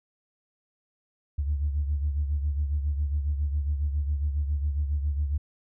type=beating tone pair; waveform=sine; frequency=72 / 79.3 Hz; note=D2 / D#2; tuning=-34 / +33 cents; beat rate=7.3 Hz; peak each=-24 / -32 dBFS; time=1.38-5.38 s; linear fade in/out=10 ms; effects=tanh soft clip ceiling -18 dBFS